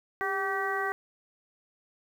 harmonic tone with a mistuned harmonic, 385.3 Hz, G4, 30 cents flat, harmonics 1 / 2 / 3 / 4 / 5, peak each -34 / -34 / -34 / -34 / -34 dBFS, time 0.21-0.92 s, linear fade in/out 0 ms, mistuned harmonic 1, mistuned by +58 cents, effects 9-bit

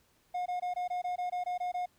triangle tone bursts, 719 Hz, F#5, 50 cents flat, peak -29 dBFS, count 11, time 0.34-1.86 s, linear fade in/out 10 ms, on 120 ms, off 20 ms, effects pink hiss -69 dBFS RMS until 1.98 s

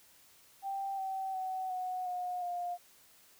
sine tone with pitch steps, 784 / 767.9 / 752.1 / 736.6 / 721.4 / 706.6 Hz, G5 / G5 / F#5 / F#5 / F#5 / F5, 0 / -36 / +28 / -8 / -44 / +20 cents, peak -34 dBFS, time 0.62-2.78 s, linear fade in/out 50 ms, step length 360 ms, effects white hiss -62 dBFS RMS until 3.39 s

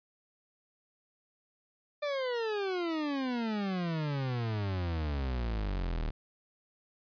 40% pulse exponential sweep, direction down, 598 to 37.1 Hz, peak -30 dBFS, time 2.02-6.11 s, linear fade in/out 10 ms, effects resampled to 11025 Hz

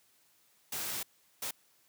white noise bursts at uneven times, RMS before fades -37 dBFS, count 2, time 0.72-1.03 / 1.42-1.51 s, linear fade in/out 5 ms, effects white hiss -68 dBFS RMS until 1.88 s + high-pass 80 Hz 12 dB/octave

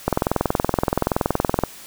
click train, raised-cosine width 1 ms, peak -3 dBFS, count 34, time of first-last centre 0.08-1.637 s, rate 21.2 Hz, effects white hiss -41 dBFS RMS until 1.86 s

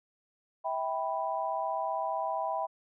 sine chord, E minor, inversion none, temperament equal with one note detuned, 648.7 / 784 / 987.8 Hz, E5 / G5 / B5, -28 / 0 / 0 cents, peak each -34 dBFS, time 0.64-2.67 s, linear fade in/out 20 ms, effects none

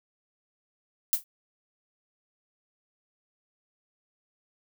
violet noise with exponential decay, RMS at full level -19 dBFS, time 1.13-1.24 s, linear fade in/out 0 ms, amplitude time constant 22 ms, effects none

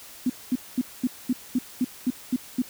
sine tone bursts, 251.1 Hz, B3, 29 cents sharp, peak -19 dBFS, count 10, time 0.26-2.62 s, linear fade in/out 5 ms, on 38 ms, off 220 ms, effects white hiss -45 dBFS RMS until 2.69 s

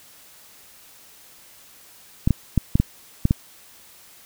clicks, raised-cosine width 5 ms, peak -4 dBFS, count 7, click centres 2.275 / 2.307 / 2.577 / 2.755 / 2.8 / 3.254 / 3.309 s, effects white hiss -49 dBFS RMS until 4.25 s

